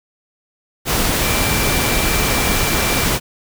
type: tone in noise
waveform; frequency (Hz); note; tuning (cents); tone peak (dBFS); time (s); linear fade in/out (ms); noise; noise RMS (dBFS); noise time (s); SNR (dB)
sine; 2349; D7; 0; -25; 1.21-3.07; 50; pink; -17; 0.85-3.2; -11
effects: none